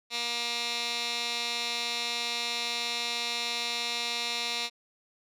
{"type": "tone with band-pass filter", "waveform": "15% pulse", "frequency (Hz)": 236.9, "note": "A#3", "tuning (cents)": 28, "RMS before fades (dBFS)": -32, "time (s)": [0.1, 4.7], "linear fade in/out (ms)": 50, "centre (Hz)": 3900, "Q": 2.1, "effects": []}